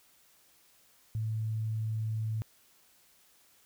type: tone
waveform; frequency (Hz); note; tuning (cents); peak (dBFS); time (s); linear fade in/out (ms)
sine; 110; A2; 0; -30; 1.15-2.42; 0
effects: white hiss -64 dBFS RMS until 3.65 s